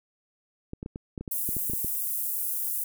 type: clicks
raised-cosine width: 3 ms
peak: -22 dBFS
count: 12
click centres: 0.734 / 0.829 / 0.861 / 0.959 / 1.178 / 1.21 / 1.278 / 1.49 / 1.567 / 1.698 / 1.735 / 1.846 s
type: high-pass noise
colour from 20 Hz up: pink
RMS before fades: -30 dBFS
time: 1.31-2.84 s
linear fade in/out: 5 ms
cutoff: 11000 Hz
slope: 24 dB/octave
effects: none